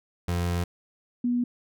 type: tone pair in turn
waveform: 30% pulse / sine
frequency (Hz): 87.31 / 243.2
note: F2 / B3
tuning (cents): 0 / -26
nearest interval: octave + tritone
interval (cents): 1774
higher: second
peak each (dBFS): -22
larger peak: neither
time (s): 0.28-0.64 / 1.24-1.44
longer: first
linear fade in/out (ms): 5
effects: none